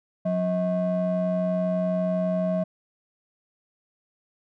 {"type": "ring-modulated tone", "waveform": "triangle", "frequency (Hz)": 227.5, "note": "A#3", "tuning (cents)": -42, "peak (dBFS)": -17, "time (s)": [0.25, 2.64], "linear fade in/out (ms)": 10, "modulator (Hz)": 409, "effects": []}